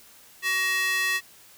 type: tone with high-pass filter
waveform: square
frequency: 376.3 Hz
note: F#4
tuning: 29 cents sharp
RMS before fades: -25 dBFS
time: 0.42-1.21 s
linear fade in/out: 50 ms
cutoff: 2000 Hz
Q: 2.7
effects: white hiss -52 dBFS RMS until 1.57 s